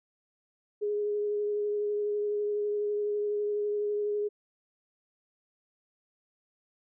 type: tone with vibrato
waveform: sine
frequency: 415.3 Hz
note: G#4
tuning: in tune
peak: -27 dBFS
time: 0.81-4.29 s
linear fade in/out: 20 ms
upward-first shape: triangle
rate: 12 Hz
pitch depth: 16 cents each way
effects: none